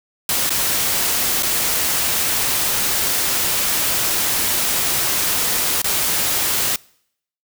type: noise with dropouts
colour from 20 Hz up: white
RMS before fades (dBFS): -19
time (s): 0.29-6.76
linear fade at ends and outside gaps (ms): 2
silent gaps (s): 0.494-0.504 / 1.425-1.431 / 5.818-5.843
effects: noise-tail reverb RT60 0.7 s tail -25 dB re dry